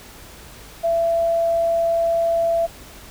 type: tone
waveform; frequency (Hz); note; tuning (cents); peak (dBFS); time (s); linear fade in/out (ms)
sine; 670; E5; +28; -16; 0.83-2.67; 20
effects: added 50 Hz sine -47 dBFS peak until 3.1 s + pink hiss -42 dBFS RMS until 3.1 s